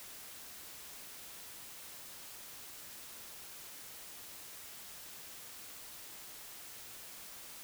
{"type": "silence", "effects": ["white hiss -50 dBFS RMS until 7.63 s"]}